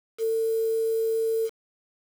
sine tone with quantisation, 448.8 Hz, A4, 34 cents sharp, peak -22 dBFS, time 0.18-1.5 s, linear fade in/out 50 ms, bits 7, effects none

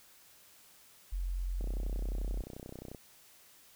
sine tone, 44.67 Hz, F1, 40 cents sharp, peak -32 dBFS, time 1.12-2.42 s, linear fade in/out 10 ms
click train, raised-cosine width 2 ms, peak -31 dBFS, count 43, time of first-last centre 1.61-2.948 s, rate 31.4 Hz
effects white hiss -60 dBFS RMS until 3.75 s

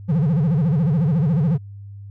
triangle tone with vibrato, 156 Hz, D#3, 5 cents sharp, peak -13 dBFS, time 0.08-1.58 s, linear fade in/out 20 ms, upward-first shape sine, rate 14 Hz, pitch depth 240 cents each way, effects added 100 Hz sine -34 dBFS peak until 2.1 s

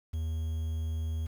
triangle tone with quantisation, 80 Hz, D#2, 49 cents sharp, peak -28 dBFS, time 0.13-1.27 s, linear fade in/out 10 ms, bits 9, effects none

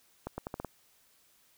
accelerating click train, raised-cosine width 1 ms, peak -22 dBFS, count 6, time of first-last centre 0.27-0.647 s, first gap 110 ms, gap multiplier 0.81, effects white hiss -66 dBFS RMS until 1.57 s

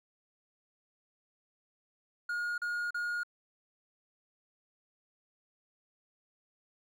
triangle tone bursts, 1432 Hz, F6, 43 cents sharp, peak -30 dBFS, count 3, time 2.29-3.234 s, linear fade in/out 5 ms, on 290 ms, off 37 ms, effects none

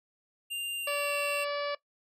square tone with pitch glide, 2794 to 2718 Hz, F7 to F7, 0 to -48 cents, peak -33 dBFS, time 0.5-1.45 s, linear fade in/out 20 ms, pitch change -48 cents, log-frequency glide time 0.76-1.14 s
harmonic tone, 577 Hz, D5, 31 cents flat, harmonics 1 / 2 / 3 / 4 / 5 / 6 / 7 / 8 / 9, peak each -32 / -36 / -41 / -42 / -44 / -50 / -48 / -46 / -51 dBFS, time 0.87-1.75 s, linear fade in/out 5 ms
effects noise-tail reverb RT60 0.1 s tail -19 dB re dry

